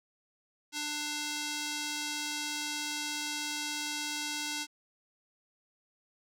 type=tone with band-pass filter; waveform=square; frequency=297.2 Hz; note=D4; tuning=21 cents sharp; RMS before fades=-36 dBFS; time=0.72-4.67 s; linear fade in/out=50 ms; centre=5200 Hz; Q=0.98; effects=none